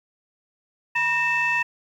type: tone cluster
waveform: sine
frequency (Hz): 965 / 1837 / 2640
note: B5 / A#6 / E7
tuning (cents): -40 / -26 / +2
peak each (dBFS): -25 / -22 / -22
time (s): 0.95-1.63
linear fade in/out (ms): 10
effects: tanh soft clip ceiling -14 dBFS + 9-bit